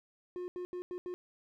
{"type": "tone bursts at uneven times", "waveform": "triangle", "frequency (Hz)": 358.9, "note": "F4", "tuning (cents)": 47, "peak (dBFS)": -35, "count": 5, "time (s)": [[0.36, 0.48], [0.56, 0.65], [0.73, 0.82], [0.91, 0.98], [1.06, 1.14]], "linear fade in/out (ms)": 0, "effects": []}